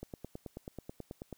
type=click train; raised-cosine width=2 ms; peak=-28 dBFS; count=13; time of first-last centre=0.03-1.327 s; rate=9.25 Hz; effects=white hiss -69 dBFS RMS until 1.37 s